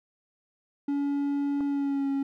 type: tone with pitch glide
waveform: triangle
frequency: 283.5 to 275.4 Hz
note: C#4 to C#4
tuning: +39 to -11 cents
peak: -23 dBFS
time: 0.88-2.23 s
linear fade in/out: 5 ms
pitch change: -50 cents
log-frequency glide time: 1.66-2.09 s
type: click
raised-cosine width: 1 ms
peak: -27 dBFS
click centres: 1.607 s
effects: none